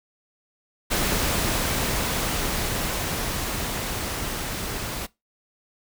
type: noise with level ramp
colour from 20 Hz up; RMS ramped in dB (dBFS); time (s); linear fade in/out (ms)
pink; -23 to -31; 0.9-5.07; 20
effects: noise-tail reverb RT60 0.2 s tail -21 dB re dry